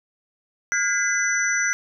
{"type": "tone cluster", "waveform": "sine", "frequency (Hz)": [1431, 1626, 2019, 5960], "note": ["F6", "G#6", "B6", "F#8"], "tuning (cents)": [42, -37, 38, 12], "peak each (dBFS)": -25, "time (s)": [0.72, 1.73], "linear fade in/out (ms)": 0, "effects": []}